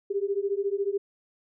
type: beating tone pair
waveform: sine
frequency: 392 / 406 Hz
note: G4 / G#4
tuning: 0 / -39 cents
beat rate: 14 Hz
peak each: -28 dBFS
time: 0.1-0.98 s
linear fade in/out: 10 ms
effects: none